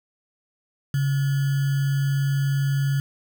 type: tone with sample-and-hold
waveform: sine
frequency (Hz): 138.59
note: C#3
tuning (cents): 0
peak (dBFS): -19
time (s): 0.94-3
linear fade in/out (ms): 2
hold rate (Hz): 1575
effects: none